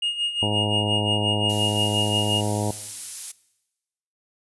triangle tone with tremolo, 2852 Hz, F7, 36 cents sharp, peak -19 dBFS, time 0.02-2.41 s, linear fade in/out 5 ms, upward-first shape sine, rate 5.7 Hz, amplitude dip 70%
harmonic tone, 104.6 Hz, G#2, 13 cents sharp, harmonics 1 / 2 / 3 / 4 / 5 / 6 / 7 / 8 / 9, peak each -26 / -29 / -31 / -32 / -33 / -34 / -34 / -35 / -36 dBFS, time 0.42-2.71 s, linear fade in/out 5 ms
violet noise, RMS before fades -28 dBFS, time 1.49-3.32 s, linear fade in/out 10 ms
effects noise-tail reverb RT60 1.0 s tail -20 dB re dry + resampled to 24000 Hz

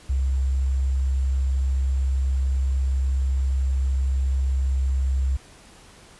sine tone with sample-and-hold, 66.4 Hz, C2, 26 cents sharp, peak -19 dBFS, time 0.09-5.37 s, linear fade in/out 10 ms, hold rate 7350 Hz, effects pink hiss -49 dBFS RMS until 6.19 s + resampled to 24000 Hz

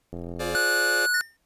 click train, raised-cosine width 2 ms, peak -23 dBFS, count 37, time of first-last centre 0.13-0.549 s, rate 86 Hz
sawtooth chord, D half-diminished seventh, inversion first, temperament just, 352.4 / 422.9 / 528.6 / 587.3 Hz, F4 / Ab4 / C5 / D5, +16 / +31 / +18 / 0 cents, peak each -29 dBFS, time 0.39-1.07 s, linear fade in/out 20 ms
square tone, 1468 Hz, F#6, 14 cents flat, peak -22 dBFS, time 0.55-1.21 s, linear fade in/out 0 ms
square tone with exponential decay, 1811 Hz, A6, 49 cents sharp, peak -26 dBFS, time 1.14-1.37 s, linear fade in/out 5 ms, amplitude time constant 48 ms
effects pink hiss -71 dBFS RMS until 1.45 s + resampled to 32000 Hz

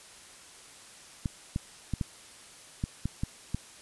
clicks, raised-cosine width 5 ms, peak -17 dBFS, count 8, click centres 1.258 / 1.561 / 1.937 / 2.012 / 2.839 / 3.056 / 3.235 / 3.546 s, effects white hiss -51 dBFS RMS until 3.81 s + resampled to 24000 Hz

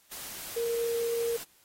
sine tone in noise, 466.2 Hz, A#4, in tune, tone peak -27 dBFS, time 0.56-1.37 s, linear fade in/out 10 ms, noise white, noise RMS -41 dBFS, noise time 0.11-1.44 s, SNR +11 dB, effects white hiss -63 dBFS RMS until 1.64 s + AAC 48 kbps

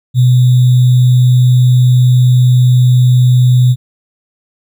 sine tone with sample-and-hold, 125.2 Hz, B2, 24 cents sharp, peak -4 dBFS, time 0.14-3.76 s, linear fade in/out 50 ms, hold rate 3675 Hz, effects none

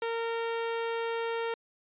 sawtooth tone, 460 Hz, A#4, 23 cents flat, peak -26 dBFS, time 0.02-1.54 s, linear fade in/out 2 ms, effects resampled to 8000 Hz

